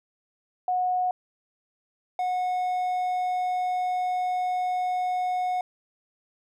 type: tone pair in turn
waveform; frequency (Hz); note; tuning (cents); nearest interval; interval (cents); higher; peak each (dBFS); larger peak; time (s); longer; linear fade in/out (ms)
sine / triangle; 730 / 730; F#5 / F#5; -24 / -24; unison; 0; neither; -22; neither; 0.68-1.11 / 2.19-5.61; second; 2
effects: none